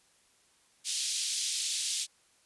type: band-pass noise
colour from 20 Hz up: pink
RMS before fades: -33 dBFS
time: 0.84-2.07 s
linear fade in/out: 50 ms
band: 3400 to 10000 Hz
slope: 24 dB/octave
effects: white hiss -66 dBFS RMS until 2.45 s + resampled to 24000 Hz